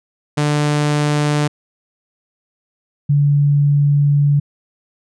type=tone pair in turn; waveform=sawtooth / sine; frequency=148.1 / 143.97 Hz; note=D3 / D3; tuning=+15 / -34 cents; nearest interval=unison; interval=49 cents; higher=first; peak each=-10 dBFS; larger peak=neither; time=0.37-1.48 / 3.09-4.4 s; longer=second; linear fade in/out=10 ms; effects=resampled to 22050 Hz